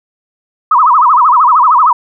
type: tone with vibrato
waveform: sine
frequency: 1108.7 Hz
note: C#6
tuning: in tune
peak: -4 dBFS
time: 0.71-1.93 s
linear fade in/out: 5 ms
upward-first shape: sine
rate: 13 Hz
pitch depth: 270 cents each way
effects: none